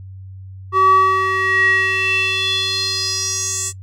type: tone with band-pass filter sweep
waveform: square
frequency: 380.6 Hz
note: F#4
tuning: 49 cents sharp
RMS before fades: -17 dBFS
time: 0.72-3.73 s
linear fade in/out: 50 ms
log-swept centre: 1000 to 7800 Hz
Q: 5.5
effects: noise-tail reverb RT60 0.1 s tail -21 dB re dry + added 95 Hz sine -32 dBFS peak until 3.82 s